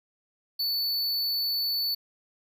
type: tone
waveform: square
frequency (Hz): 4475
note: C#8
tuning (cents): +16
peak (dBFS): -26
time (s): 0.59-1.95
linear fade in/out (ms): 10
effects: none